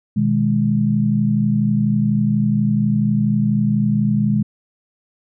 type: chord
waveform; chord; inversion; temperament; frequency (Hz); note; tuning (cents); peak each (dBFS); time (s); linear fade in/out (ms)
sine; G# minor; first; equal; 123.47 / 155.56 / 207.7; B2 / D#3 / G#3; 0 / 0 / 0; -20 / -21 / -16; 0.16-4.43; 10
effects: none